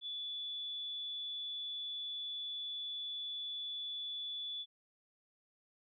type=tone; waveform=sine; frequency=3450 Hz; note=A7; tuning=35 cents flat; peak=-39 dBFS; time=0.01-4.66 s; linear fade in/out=50 ms; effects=none